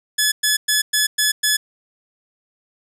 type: tone bursts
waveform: 10% pulse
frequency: 1711 Hz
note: A6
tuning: 49 cents flat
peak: -6 dBFS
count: 6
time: 0.18-1.57 s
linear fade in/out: 10 ms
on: 140 ms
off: 110 ms
effects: none